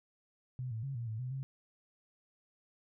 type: tone with pitch steps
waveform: sine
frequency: 127 / 111.4 / 136.9 / 117.8 / 109.8 / 126.7 / 134.4 Hz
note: B2 / A2 / C#3 / A#2 / A2 / B2 / C3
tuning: +49 / +22 / -21 / +19 / -3 / +45 / +47 cents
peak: -36 dBFS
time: 0.59-1.43 s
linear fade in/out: 0 ms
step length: 120 ms
effects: none